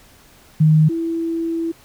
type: tone pair in turn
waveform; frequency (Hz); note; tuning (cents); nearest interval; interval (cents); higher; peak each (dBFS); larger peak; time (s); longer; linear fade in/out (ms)
sine; 155.56 / 330.7; D#3 / E4; 0 / +6; octave + minor second; 1306; second; -9 / -19; first; 0.6-0.89 / 0.89-1.72; second; 10
effects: pink hiss -49 dBFS RMS until 1.84 s